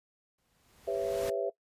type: noise with exponential growth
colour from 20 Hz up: pink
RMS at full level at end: -39 dBFS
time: 0.38-1.3 s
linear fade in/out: 5 ms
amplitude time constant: 200 ms
type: chord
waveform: sine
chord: C# half-diminished seventh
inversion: second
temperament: just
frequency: 399.1 / 498.9 / 554.4 / 665.2 Hz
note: G4 / B4 / C#5 / E5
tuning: +31 / +17 / 0 / +16 cents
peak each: -35 / -35 / -35 / -34 dBFS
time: 0.87-1.5 s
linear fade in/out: 10 ms
effects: noise-tail reverb RT60 0.1 s tail -19 dB re dry + resampled to 32000 Hz